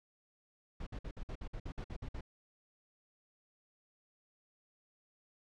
brown noise bursts, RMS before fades -42 dBFS, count 12, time 0.8-2.209 s, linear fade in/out 5 ms, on 67 ms, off 55 ms, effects low-pass 5000 Hz 12 dB/octave

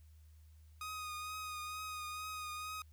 sawtooth tone with vibrato, 1244.5 Hz, D#6, in tune, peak -38 dBFS, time 0.81-2.82 s, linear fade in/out 2 ms, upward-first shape triangle, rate 2.2 Hz, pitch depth 28 cents each way, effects added 77 Hz sine -57 dBFS peak until 2.92 s + white hiss -75 dBFS RMS until 2.92 s

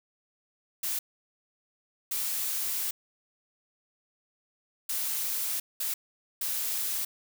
blue noise bursts at uneven times, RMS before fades -31 dBFS, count 5, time 0.83-0.99 / 2.11-2.91 / 4.89-5.6 / 5.8-5.94 / 6.41-7.05 s, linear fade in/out 5 ms, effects none

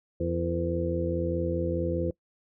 harmonic tone with a mistuned harmonic, 84.8 Hz, E2, 50 cents sharp, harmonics 1 / 2 / 3 / 4 / 5 / 6, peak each -32 / -33 / -39 / -31 / -38 / -31 dBFS, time 0.2-2.11 s, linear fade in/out 5 ms, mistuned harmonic 5, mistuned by +92 cents, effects noise-tail reverb RT60 0.1 s tail -22 dB re dry

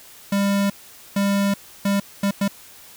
square tone bursts at uneven times, 199.5 Hz, G3, 31 cents sharp, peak -18 dBFS, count 5, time 0.32-0.7 / 1.16-1.54 / 1.85-2 / 2.23-2.31 / 2.41-2.48 s, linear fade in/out 5 ms, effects white hiss -45 dBFS RMS until 2.96 s

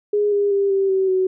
sine tone with pitch steps, 414.1 / 405.8 / 397.7 / 389.7 / 381.9 / 374.3 Hz, G#4 / G#4 / G4 / G4 / G4 / F#4, -5 / -40 / +25 / -10 / -45 / +20 cents, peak -15 dBFS, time 0.13-1.27 s, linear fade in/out 5 ms, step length 190 ms, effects none

